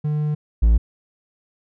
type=tone pair in turn; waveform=triangle; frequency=150.2 / 56.26 Hz; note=D3 / A1; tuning=+39 / +39 cents; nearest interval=octave + perfect fourth; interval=1700 cents; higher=first; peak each=-17 / -9 dBFS; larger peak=second; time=0.04-0.35 / 0.62-0.78 s; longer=first; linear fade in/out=10 ms; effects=none